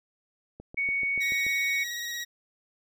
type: click train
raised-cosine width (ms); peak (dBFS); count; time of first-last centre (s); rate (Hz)
2; -29; 7; 0.6-1.466; 6.93
type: tone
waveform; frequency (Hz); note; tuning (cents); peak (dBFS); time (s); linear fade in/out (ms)
sine; 2228; C#7; +8; -25; 0.77-1.84; 10
type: tone with vibrato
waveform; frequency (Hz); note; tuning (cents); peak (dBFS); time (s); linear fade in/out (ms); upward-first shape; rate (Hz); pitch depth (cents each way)
20% pulse; 1900; A#6; +33; -27; 1.2-2.25; 20; square; 17; 14
effects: none